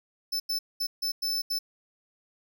45% pulse tone bursts at uneven times, 5274 Hz, E8, in tune, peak -27 dBFS, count 6, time 0.32-0.4 / 0.49-0.59 / 0.8-0.87 / 1.02-1.12 / 1.22-1.42 / 1.5-1.59 s, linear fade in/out 10 ms, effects none

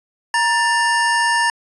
square tone pair together, 940 / 1774.5 Hz, A#5 / A6, +14 / +14 cents, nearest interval major seventh, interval 1100 cents, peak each -18 dBFS, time 0.34-1.5 s, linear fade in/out 2 ms, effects resampled to 24000 Hz

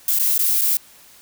violet noise with dropouts, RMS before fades -18 dBFS, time 0.08-0.77 s, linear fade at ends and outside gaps 2 ms, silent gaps 0.188-0.196 / 0.379-0.391 / 0.612-0.616 s, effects white hiss -48 dBFS RMS until 1.21 s

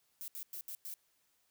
violet noise bursts at uneven times, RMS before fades -44 dBFS, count 5, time 0.21-0.28 / 0.35-0.43 / 0.53-0.61 / 0.68-0.75 / 0.85-0.94 s, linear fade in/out 0 ms, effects white hiss -75 dBFS RMS until 1.5 s

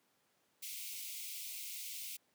white high-pass noise, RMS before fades -45 dBFS, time 0.62-2.17 s, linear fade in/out 10 ms, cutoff 2100 Hz, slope 96 dB/octave, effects pink hiss -75 dBFS RMS until 2.34 s + high-pass 200 Hz 12 dB/octave

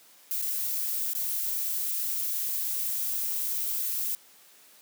violet noise with dropouts, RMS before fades -30 dBFS, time 0.31-4.15 s, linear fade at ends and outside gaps 0 ms, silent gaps 0.416-0.423 / 1.134-1.151 s, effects white hiss -56 dBFS RMS until 4.81 s + high-pass 200 Hz 12 dB/octave

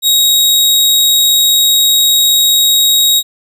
sawtooth tone, 3789 Hz, A#7, 27 cents sharp, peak -4 dBFS, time 0.02-3.23 s, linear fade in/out 50 ms, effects none

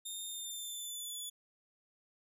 15% pulse tone with pitch glide, 3648 to 3443 Hz, A#7 to A7, -38 to -38 cents, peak -34 dBFS, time 0.05-1.3 s, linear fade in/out 10 ms, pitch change -100 cents, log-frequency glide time 0.27-1.18 s, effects none

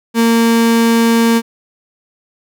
35% pulse tone, 230 Hz, A#3, 23 cents flat, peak -7 dBFS, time 0.14-1.42 s, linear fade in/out 50 ms, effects none

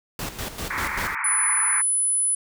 pink noise with tremolo, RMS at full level -30 dBFS, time 0.19-1.15 s, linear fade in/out 2 ms, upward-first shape square, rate 5.1 Hz, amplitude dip 65%
white band-pass noise, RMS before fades -28 dBFS, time 0.7-1.82 s, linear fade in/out 10 ms, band 870 to 2300 Hz, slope 96 dB/octave
sine tone, 10000 Hz, D#9, 8 cents sharp, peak -19 dBFS, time 1.24-2.35 s, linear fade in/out 5 ms
effects none

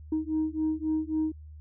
sine beating tone pair, 311.1 / 314.8 Hz, D#4 / D#4, 0 / +20 cents, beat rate 3.7 Hz, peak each -28 dBFS, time 0.12-1.32 s, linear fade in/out 5 ms, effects tanh soft clip ceiling -21 dBFS + added 76 Hz sine -43 dBFS peak until 1.6 s

